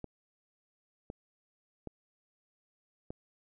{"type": "clicks", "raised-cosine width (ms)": 2, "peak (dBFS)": -27, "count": 4, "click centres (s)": [0.043, 1.101, 1.873, 3.105], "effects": []}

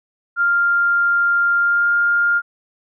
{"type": "tone with pitch glide", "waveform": "sine", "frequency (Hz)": [1396.9, 1406.6], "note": ["F6", "F6"], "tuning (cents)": [0, 12], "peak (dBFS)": -13, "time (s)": [0.36, 2.42], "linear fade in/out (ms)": 50, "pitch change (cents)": 12, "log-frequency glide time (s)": [1.58, 1.91], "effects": []}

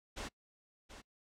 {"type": "noise with echo", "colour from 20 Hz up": "pink", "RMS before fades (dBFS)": -42, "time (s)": [0.16, 0.29], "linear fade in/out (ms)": 20, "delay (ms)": 730, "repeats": 1, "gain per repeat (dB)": -10, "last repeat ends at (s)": 1.02, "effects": ["noise-tail reverb RT60 0.1 s tail -24 dB re dry", "low-pass 7000 Hz 12 dB/octave"]}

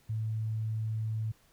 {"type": "tone", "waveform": "sine", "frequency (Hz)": 110, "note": "A2", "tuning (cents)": 0, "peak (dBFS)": -30, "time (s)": [0.09, 1.32], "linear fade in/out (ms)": 10, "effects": ["pink hiss -65 dBFS RMS until 1.52 s"]}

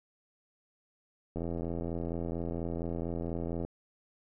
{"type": "click train", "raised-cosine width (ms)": 2, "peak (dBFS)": -23, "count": 194, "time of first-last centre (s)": [1.36, 3.649], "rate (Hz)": 84.3, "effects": []}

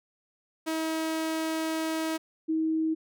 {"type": "tone pair in turn", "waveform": ["sawtooth", "sine"], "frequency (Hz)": [320, 318.5], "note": ["D#4", "D#4"], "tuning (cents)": [49, 41], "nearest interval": "unison", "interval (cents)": 8, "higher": "first", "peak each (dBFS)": -24, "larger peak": "neither", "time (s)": [[0.66, 2.18], [2.48, 2.95]], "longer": "first", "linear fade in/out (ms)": 20, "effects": []}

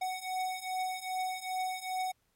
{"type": "beating tone pair", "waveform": "square", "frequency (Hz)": [743, 745.5], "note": ["F#5", "F#5"], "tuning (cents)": [7, 13], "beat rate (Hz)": 2.5, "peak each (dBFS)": [-38, -36], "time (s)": [0.01, 2.12], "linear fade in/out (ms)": 10, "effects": ["pink hiss -75 dBFS RMS until 2.35 s", "MP3 64 kbps"]}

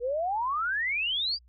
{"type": "exponential sweep", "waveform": "sine", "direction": "up", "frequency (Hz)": [464.6, 4901], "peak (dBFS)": -26, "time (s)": [0, 1.39], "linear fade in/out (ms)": 50, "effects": ["added 60 Hz sine -55 dBFS peak until 1.48 s", "AAC 64 kbps"]}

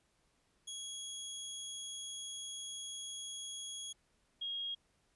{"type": "tone pair in turn", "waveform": ["20% pulse", "sine"], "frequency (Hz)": [3322, 3269], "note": ["G#7", "G#7"], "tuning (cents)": [0, -28], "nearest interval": "unison", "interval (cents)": 28, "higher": "first", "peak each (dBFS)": [-37, -37], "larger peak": "neither", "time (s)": [[0.67, 3.93], [4.41, 4.75]], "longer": "first", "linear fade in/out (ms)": 10, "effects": ["pink hiss -75 dBFS RMS until 5.15 s", "resampled to 24000 Hz"]}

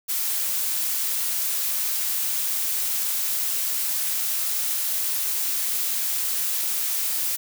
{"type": "noise", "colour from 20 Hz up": "blue", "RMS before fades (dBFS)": -25, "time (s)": [0.08, 7.37], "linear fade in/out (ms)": 20, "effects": []}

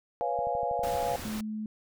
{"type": "chord", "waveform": "sine", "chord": "C# dominant seventh", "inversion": "third", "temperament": "equal", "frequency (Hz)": [493.9, 554.4, 698.5, 830.6], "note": ["B4", "C#5", "E#5", "G#5"], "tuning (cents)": [0, 0, 0, 0], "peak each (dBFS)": [-34, -34, -31, -33], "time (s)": [0.21, 1.16], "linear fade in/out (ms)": 0}
{"type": "click train", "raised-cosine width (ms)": 5, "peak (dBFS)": -34, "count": 13, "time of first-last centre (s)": [0.39, 1.358], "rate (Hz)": 12.4}
{"type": "noise", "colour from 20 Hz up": "pink", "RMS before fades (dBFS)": -40, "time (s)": [0.83, 1.41], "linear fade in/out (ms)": 5}
{"type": "tone", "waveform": "sine", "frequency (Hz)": 215.3, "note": "A3", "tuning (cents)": -37, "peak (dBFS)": -32, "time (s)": [1.25, 1.66], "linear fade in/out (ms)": 2}
{"effects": []}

